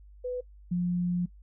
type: tone pair in turn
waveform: sine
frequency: 498.4 / 176.87 Hz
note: B4 / F3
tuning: +16 / +22 cents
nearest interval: octave + tritone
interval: 1794 cents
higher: first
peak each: -30 / -25 dBFS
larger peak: second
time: 0.24-0.41 / 0.71-1.26 s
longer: second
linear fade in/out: 10 ms
effects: noise-tail reverb RT60 0.1 s tail -22 dB re dry + added 50 Hz sine -49 dBFS peak until 1.42 s